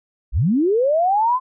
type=linear sweep; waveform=sine; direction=up; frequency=37.44 to 1046.5 Hz; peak=-14 dBFS; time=0.32-1.4 s; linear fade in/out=50 ms; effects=none